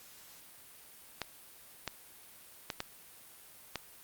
clicks, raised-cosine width 0.2 ms, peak -17 dBFS, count 5, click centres 1.217 / 1.877 / 2.702 / 2.804 / 3.757 s, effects white hiss -55 dBFS RMS until 4.03 s + Opus 48 kbps

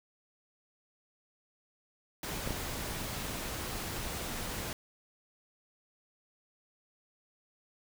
pink noise, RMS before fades -38 dBFS, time 2.23-4.73 s, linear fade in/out 2 ms
clicks, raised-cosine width 2 ms, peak -21 dBFS, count 2, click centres 2.475 / 2.507 s
effects none

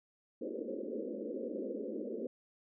white band-pass noise, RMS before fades -40 dBFS, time 0.41-2.27 s, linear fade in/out 2 ms, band 210 to 550 Hz, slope 96 dB/octave, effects none

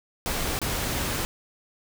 pink noise with dropouts, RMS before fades -28 dBFS, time 0.26-1.25 s, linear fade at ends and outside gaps 0 ms, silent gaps 0.59-0.616 s, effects none

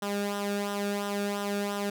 sawtooth tone with flanger, 202.7 Hz, G#3, 42 cents flat, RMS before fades -31 dBFS, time 0.02-1.9 s, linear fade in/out 5 ms, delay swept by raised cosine 0.43 to 1 ms, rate 2.9 Hz, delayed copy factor -0.65, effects none

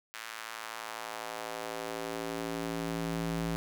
square tone with high-pass filter sweep, 56 Hz, A1, 31 cents sharp, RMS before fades -37 dBFS, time 0.14-3.56 s, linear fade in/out 0 ms, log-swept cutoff 1600 to 130 Hz, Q 1.2, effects none

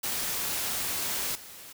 white noise with level steps, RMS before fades -31 / -46 dBFS, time 0.03-1.73 s, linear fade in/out 10 ms, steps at 1.35 s, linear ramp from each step 5 ms, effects none

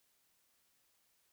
silence, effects white hiss -75 dBFS RMS until 1.32 s

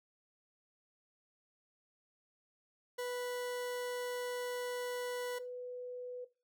40% pulse / sine tone pair in turn, 492.5 / 495.9 Hz, B4 / B4, -5 / +7 cents, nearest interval unison, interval 12 cents, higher second, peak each -36 / -40 dBFS, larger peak first, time 2.98-5.39 / 5.39-6.25 s, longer first, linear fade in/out 10 ms, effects noise-tail reverb RT60 0.3 s tail -17 dB re dry

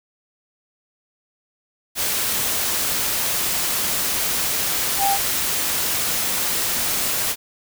sine tone in noise, 792 Hz, G5, 18 cents sharp, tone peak -17 dBFS, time 4.98-5.18 s, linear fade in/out 50 ms, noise white, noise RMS -22 dBFS, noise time 1.95-7.36 s, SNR +2 dB, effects none

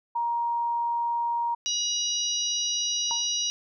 sine tone, 941 Hz, A#5, 16 cents sharp, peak -24 dBFS, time 0.15-1.55 s, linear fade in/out 10 ms
harmonic tone, 963 Hz, B5, 44 cents flat, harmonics 3 / 4 / 5 / 6, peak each -31 / -31 / -35 / -28 dBFS, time 1.66-3.5 s, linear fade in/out 0 ms
sine tone with exponential decay, 932.3 Hz, A#5, in tune, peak -27 dBFS, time 3.11-3.29 s, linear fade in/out 0 ms, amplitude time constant 38 ms
effects none

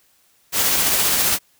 white noise with tremolo, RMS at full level -17 dBFS, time 0.52-1.39 s, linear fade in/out 50 ms, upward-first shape sine, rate 15 Hz, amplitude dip 25%, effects white hiss -59 dBFS RMS until 1.59 s

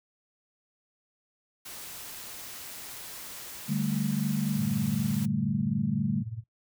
white noise, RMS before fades -42 dBFS, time 1.65-5.26 s, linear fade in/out 10 ms
sine chord, D suspended fourth, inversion none, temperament equal, 146.83 / 196 / 220 Hz, D3 / G3 / A3, 0 / 0 / 0 cents, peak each -30 dBFS, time 3.68-6.23 s, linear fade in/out 20 ms
sine tone with tremolo, 112.5 Hz, A2, 39 cents sharp, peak -31 dBFS, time 4.54-6.44 s, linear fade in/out 50 ms, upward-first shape sine, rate 18 Hz, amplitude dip 85%
effects noise-tail reverb RT60 0.1 s tail -19 dB re dry

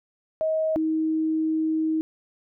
sine tone pair in turn, 633 / 316.5 Hz, D#5 / D#4, +30 / +30 cents, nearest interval octave, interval 1200 cents, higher first, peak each -21 dBFS, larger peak neither, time 0.41-0.76 / 0.76-2.01 s, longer second, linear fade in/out 0 ms, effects none

